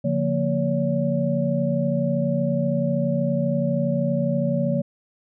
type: tone cluster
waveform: sine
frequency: 143.7 / 176.1 / 232.5 / 567 Hz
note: D3 / F3 / A#3 / C#5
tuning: -37 / +15 / -4 / +39 cents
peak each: -25 dBFS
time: 0.04-4.82 s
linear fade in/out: 10 ms
effects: none